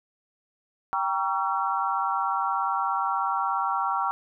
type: chord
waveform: sine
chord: G diminished seventh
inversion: none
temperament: just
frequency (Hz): 784 / 940.8 / 1128.9 / 1354.7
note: G5 / Bb5 / Db6 / Fb6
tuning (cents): 0 / +16 / +31 / +47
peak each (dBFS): -29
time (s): 0.93-4.11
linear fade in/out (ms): 0
effects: none